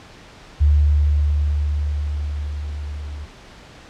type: tone with level ramp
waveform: sine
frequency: 73.7 Hz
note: D2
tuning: 7 cents sharp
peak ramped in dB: -10 to -28 dBFS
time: 0.6-3.26 s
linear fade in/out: 20 ms
effects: pink hiss -43 dBFS RMS until 3.89 s + low-pass 5000 Hz 12 dB/octave